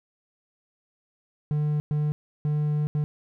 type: tone bursts at uneven times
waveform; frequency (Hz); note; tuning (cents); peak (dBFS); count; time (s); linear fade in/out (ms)
triangle; 149.7; D3; +33; -20; 4; 1.51-1.8 / 1.91-2.12 / 2.45-2.87 / 2.95-3.04; 0
effects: none